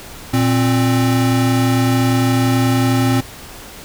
square tone pair together, 117.7 / 264.2 Hz, A#2 / C4, +17 / +17 cents, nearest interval octave + major second, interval 1400 cents, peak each -16 dBFS, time 0.33-3.21 s, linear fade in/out 10 ms, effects pink hiss -35 dBFS RMS until 3.84 s

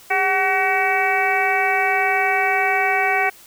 harmonic tone with a mistuned harmonic, 378.4 Hz, F#4, 39 cents sharp, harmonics 1 / 2 / 3 / 4 / 5 / 6 / 7, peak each -26 / -20 / -29 / -25 / -24 / -21 / -31 dBFS, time 0.1-3.3 s, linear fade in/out 10 ms, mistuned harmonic 1, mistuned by +110 cents, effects white hiss -46 dBFS RMS until 3.46 s

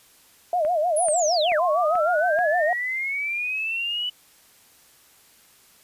sine tone with vibrato, 660 Hz, E5, 2 cents sharp, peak -19 dBFS, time 0.53-2.73 s, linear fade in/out 2 ms, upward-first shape sine, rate 6.5 Hz, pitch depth 170 cents each way
click train, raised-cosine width 0.5 ms, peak -22 dBFS, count 5, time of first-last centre 0.65-2.389 s, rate 2.3 Hz
sine linear two-way sweep, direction down then up, 10770 to 1012 to 2982 Hz, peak -24 dBFS, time 0.96-4.1 s, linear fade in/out 10 ms, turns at 1.6 s
effects white hiss -55 dBFS RMS until 5.83 s + resampled to 32000 Hz

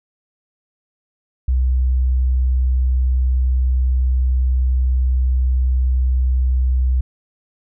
sine tone, 63.6 Hz, C2, 48 cents flat, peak -13 dBFS, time 1.48-7.01 s, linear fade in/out 5 ms, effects none

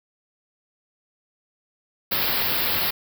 white band-stop noise, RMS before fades -23 dBFS, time 2.11-2.91 s, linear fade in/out 10 ms, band 5100 to 12000 Hz, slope 96 dB/octave, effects none

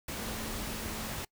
sine tone in noise, 220 Hz, A3, in tune, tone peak -44 dBFS, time 0.14-1.12 s, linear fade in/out 5 ms, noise pink, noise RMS -38 dBFS, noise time 0.08-1.25 s, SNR -9 dB, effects noise-tail reverb RT60 0.1 s tail -24 dB re dry

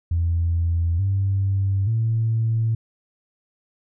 sine tone with pitch steps, 84.5 / 97.63 / 112.79 Hz, E2 / G2 / A2, +43 / -7 / +43 cents, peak -17 dBFS, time 0.11-2.75 s, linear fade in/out 5 ms, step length 880 ms, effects tanh soft clip ceiling -13 dBFS

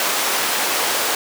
pink high-pass noise, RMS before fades -20 dBFS, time 0-1.15 s, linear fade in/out 2 ms, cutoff 540 Hz, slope 12 dB/octave, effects none

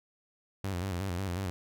sawtooth tone with vibrato, 92.5 Hz, F#2, in tune, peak -28 dBFS, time 0.64-1.5 s, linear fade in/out 0 ms, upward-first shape square, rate 5.5 Hz, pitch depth 91 cents each way, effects none

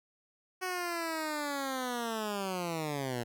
10% pulse linear sweep, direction down, 373.3 to 115.6 Hz, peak -25 dBFS, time 0.61-3.24 s, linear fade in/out 20 ms, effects none

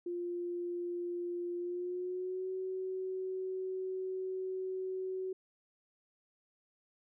sine tone with pitch glide, 350 to 375.1 Hz, F4 to F#4, +4 to +24 cents, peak -35 dBFS, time 0.06-5.33 s, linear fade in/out 5 ms, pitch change +120 cents, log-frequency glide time 1.58-2.5 s, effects none

